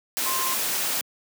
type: tone in noise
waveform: sine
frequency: 1051 Hz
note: C6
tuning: 7 cents sharp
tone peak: -28 dBFS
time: 0.26-0.54 s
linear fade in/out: 0 ms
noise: white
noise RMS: -26 dBFS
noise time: 0.17-1.01 s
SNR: -5 dB
effects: high-pass 200 Hz 12 dB/octave